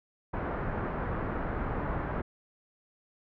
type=low-pass noise; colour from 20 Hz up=pink; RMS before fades=-33 dBFS; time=0.33-2.22 s; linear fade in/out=10 ms; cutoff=1600 Hz; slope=24 dB/octave; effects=none